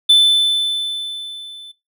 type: tone with level ramp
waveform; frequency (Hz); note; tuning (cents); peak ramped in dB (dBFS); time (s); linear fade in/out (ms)
triangle; 3520; A7; 0; -4 to -32; 0.09-1.72; 10
effects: noise-tail reverb RT60 0.2 s tail -19 dB re dry